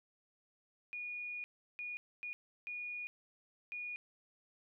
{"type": "tone bursts at uneven times", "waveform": "sine", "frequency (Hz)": 2448, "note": "D#7", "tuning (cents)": -29, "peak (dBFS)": -40, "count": 5, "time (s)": [[0.93, 1.44], [1.79, 1.97], [2.23, 2.33], [2.67, 3.07], [3.72, 3.96]], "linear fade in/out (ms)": 0, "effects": []}